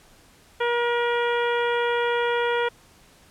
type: harmonic tone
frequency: 476.6 Hz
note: A#4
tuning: 38 cents sharp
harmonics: 1 / 2 / 3 / 4 / 5 / 6 / 7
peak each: -23 / -27 / -29 / -32 / -35 / -39 / -36 dBFS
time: 0.6-2.69 s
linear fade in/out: 10 ms
effects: pink hiss -54 dBFS RMS until 3.3 s + low-pass 12000 Hz 12 dB/octave